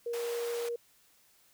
sine tone, 472.6 Hz, A#4, 24 cents sharp, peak -32 dBFS, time 0.06-0.76 s, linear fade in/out 5 ms
pink high-pass noise, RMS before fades -44 dBFS, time 0.13-0.69 s, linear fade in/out 5 ms, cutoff 480 Hz, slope 24 dB/octave
effects white hiss -65 dBFS RMS until 1.53 s

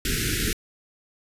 pink band-stop noise, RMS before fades -25 dBFS, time 0.05-0.53 s, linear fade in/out 2 ms, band 450 to 1400 Hz, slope 96 dB/octave, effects resampled to 32000 Hz

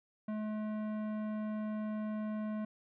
sine tone with tanh clipping, 214.1 Hz, A3, 47 cents flat, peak -37 dBFS, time 0.28-2.65 s, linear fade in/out 5 ms, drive 15 dB, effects none

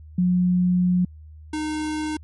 sine / square tone pair in turn, 180 / 307.1 Hz, F#3 / D#4, -47 / -23 cents, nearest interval major sixth, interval 924 cents, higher second, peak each -16 / -25 dBFS, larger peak first, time 0.18-1.05 / 1.53-2.17 s, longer first, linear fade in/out 5 ms, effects added 77 Hz sine -40 dBFS peak until 2.23 s + MP3 48 kbps

